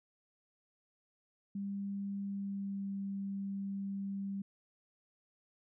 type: tone with pitch glide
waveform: sine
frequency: 199 to 197.06 Hz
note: G3 to G3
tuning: +26 to +9 cents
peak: -36 dBFS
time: 1.55-4.42 s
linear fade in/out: 5 ms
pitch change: -17 cents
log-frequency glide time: 2.2-2.91 s
effects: none